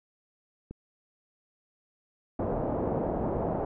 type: click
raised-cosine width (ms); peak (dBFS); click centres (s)
3; -27; 0.71
type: low-pass noise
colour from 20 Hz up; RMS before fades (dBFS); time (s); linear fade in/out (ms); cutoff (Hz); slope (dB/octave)
white; -30; 2.39-3.65; 5; 720; 24
effects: none